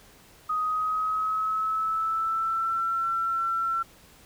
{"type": "tone with pitch glide", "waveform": "sine", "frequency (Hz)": [1251, 1348.6], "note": ["D#6", "E6"], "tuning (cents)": [9, 39], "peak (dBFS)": -24, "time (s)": [0.49, 3.83], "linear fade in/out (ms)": 10, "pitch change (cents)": 130, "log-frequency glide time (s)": [0.61, 2.85], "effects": ["pink hiss -54 dBFS RMS until 4.25 s"]}